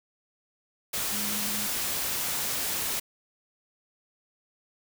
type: tone in noise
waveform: sine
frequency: 207.9 Hz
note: G#3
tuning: 2 cents sharp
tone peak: -37 dBFS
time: 1.12-1.67 s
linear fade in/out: 10 ms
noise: white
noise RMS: -30 dBFS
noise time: 0.93-3 s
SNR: -10 dB
effects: none